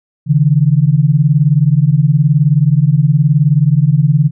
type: beating tone pair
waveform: sine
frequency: 138.59 / 157.59 Hz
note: C#3 / D#3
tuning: 0 / +22 cents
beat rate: 19 Hz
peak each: -10 dBFS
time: 0.26-4.31 s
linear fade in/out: 50 ms
effects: none